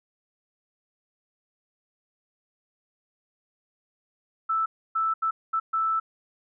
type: tone bursts at uneven times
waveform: sine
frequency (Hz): 1318.5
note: E6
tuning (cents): 0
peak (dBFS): -22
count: 5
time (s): 4.49-4.66 / 4.95-5.14 / 5.22-5.31 / 5.53-5.6 / 5.73-6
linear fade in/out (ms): 10
effects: none